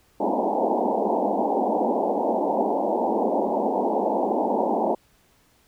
white band-pass noise, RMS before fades -23 dBFS, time 0.2-4.95 s, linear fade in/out 5 ms, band 200 to 920 Hz, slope 96 dB/octave, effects pink hiss -61 dBFS RMS until 5.67 s

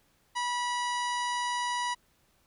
harmonic tone, 974 Hz, B5, 24 cents flat, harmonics 1 / 2 / 3 / 4 / 5 / 6 / 7 / 9 / 10, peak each -30 / -36 / -40 / -42 / -44 / -46 / -47 / -49 / -50 dBFS, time 0.35-1.95 s, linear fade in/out 20 ms, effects pink hiss -68 dBFS RMS until 2.46 s

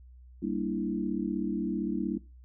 sine chord, E half-diminished seventh, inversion first, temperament equal, 196 / 233.1 / 293.7 / 329.6 Hz, G3 / Bb3 / D4 / E4, 0 / 0 / 0 / 0 cents, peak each -34 dBFS, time 0.42-2.18 s, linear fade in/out 10 ms, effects noise-tail reverb RT60 0.3 s tail -21 dB re dry + added 62 Hz sine -49 dBFS peak until 2.44 s

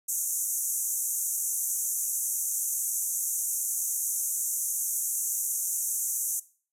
pink band-pass noise, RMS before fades -30 dBFS, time 0.08-6.4 s, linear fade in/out 10 ms, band 6100 to 14000 Hz, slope 96 dB/octave, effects noise-tail reverb RT60 0.4 s tail -18 dB re dry

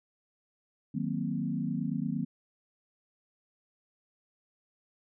sine chord, C half-diminished seventh, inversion first, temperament equal, 155.56 / 185 / 233.1 / 261.6 Hz, Eb3 / Gb3 / Bb3 / C4, 0 / 0 / 0 / 0 cents, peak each -35 / -35 / -34 / -36 dBFS, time 0.94-2.25 s, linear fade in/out 10 ms, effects none

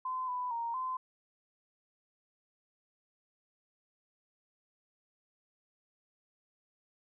sine tone with pitch steps, 1026 / 995 / 931 / 1029 Hz, C6 / B5 / A#5 / C6, -34 / +13 / -2 / -29 cents, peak -33 dBFS, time 0.05-0.97 s, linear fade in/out 5 ms, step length 230 ms, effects none

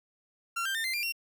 30% pulse tone with pitch steps, 1370 / 1573.7 / 1807.7 / 2077 / 2385 / 2740 Hz, F6 / G6 / A6 / C7 / D7 / F7, -34 / +6 / +46 / -13 / +26 / -34 cents, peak -27 dBFS, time 0.56-1.124 s, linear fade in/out 10 ms, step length 94 ms, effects none

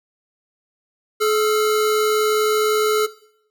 square tone pair together, 427.8 / 1363 Hz, A4 / F6, -49 / -43 cents, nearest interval octave + minor sixth, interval 2006 cents, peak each -17 / -23 dBFS, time 1.2-3.07 s, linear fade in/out 20 ms, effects noise-tail reverb RT60 0.7 s tail -18 dB re dry

